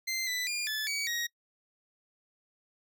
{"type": "tone with pitch steps", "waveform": "20% pulse", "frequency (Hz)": [2080, 1992, 2410, 1733, 2268, 1888], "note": ["C7", "B6", "D7", "A6", "C#7", "A#6"], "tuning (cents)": [-11, 14, 44, -27, 39, 22], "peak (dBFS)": -26, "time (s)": [0.07, 1.27], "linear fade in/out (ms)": 10, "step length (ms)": 200, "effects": ["noise-tail reverb RT60 0.1 s tail -23 dB re dry"]}